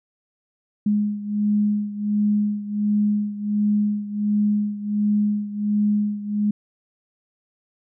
sine beating tone pair, 207.7 / 209.1 Hz, G#3 / G#3, 0 / +12 cents, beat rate 1.4 Hz, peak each -20 / -24 dBFS, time 0.86-6.51 s, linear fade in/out 5 ms, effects none

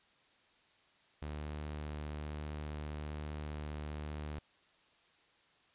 sawtooth tone, 75.1 Hz, D2, 39 cents sharp, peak -36 dBFS, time 1.22-4.39 s, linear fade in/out 0 ms, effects white hiss -68 dBFS RMS until 5.74 s + resampled to 8000 Hz

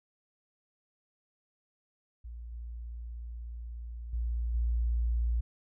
sine tone with level steps, 58.27 Hz, A#1, in tune, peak -40 / -38 / -29 / -26 dBFS, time 2.24-5.41 s, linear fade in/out 10 ms, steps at 2.52 / 4.13 / 4.54 s, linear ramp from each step 5 ms, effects none

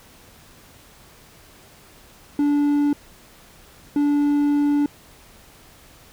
triangle tone bursts at uneven times, 290 Hz, D4, 22 cents flat, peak -14 dBFS, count 2, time 2.39-2.93 / 3.96-4.86 s, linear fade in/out 2 ms, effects pink hiss -49 dBFS RMS until 6.12 s

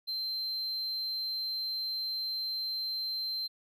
triangle tone, 4120 Hz, C8, 28 cents flat, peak -31 dBFS, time 0.07-3.48 s, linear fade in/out 20 ms, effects none

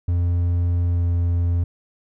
triangle tone with pitch glide, 87.1 to 86.4 Hz, F2 to F2, -4 to -18 cents, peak -15 dBFS, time 0.08-1.64 s, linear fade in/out 5 ms, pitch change -14 cents, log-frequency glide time 0.88-1.05 s, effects none

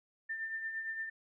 sine tone with tremolo, 1792 Hz, A6, 31 cents sharp, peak -34 dBFS, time 0.29-1.1 s, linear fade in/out 10 ms, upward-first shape triangle, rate 8.7 Hz, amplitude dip 55%, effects none

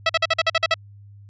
10% pulse tone bursts, 654 Hz, E5, 14 cents flat, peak -7 dBFS, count 9, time 0.06-0.742 s, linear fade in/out 5 ms, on 34 ms, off 47 ms, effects added 101 Hz sine -42 dBFS peak until 1.29 s + resampled to 16000 Hz

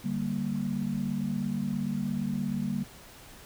sine chord, G minor, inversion second, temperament equal, 146.83 / 196 / 233.1 Hz, D3 / G3 / Bb3, 0 / 0 / 0 cents, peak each -35 / -31 / -32 dBFS, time 0.04-2.84 s, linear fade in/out 10 ms, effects pink hiss -50 dBFS RMS until 3.45 s

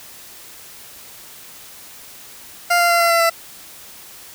20% pulse tone with pitch steps, 698.5 / 692.5 / 686.5 / 680.6 / 674.7 / 668.9 Hz, F5 / F5 / F5 / F5 / E5 / E5, 0 / -15 / -30 / -45 / +40 / +25 cents, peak -8 dBFS, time 2.7-3.3 s, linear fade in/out 10 ms, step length 100 ms, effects white hiss -40 dBFS RMS until 4.34 s

